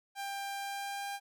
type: tone with pitch glide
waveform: sawtooth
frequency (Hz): 794 to 800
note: G5 to G5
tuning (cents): +22 to +35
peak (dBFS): -33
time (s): 0.15-1.2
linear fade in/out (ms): 50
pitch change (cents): +13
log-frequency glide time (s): 0.56-1.05
effects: none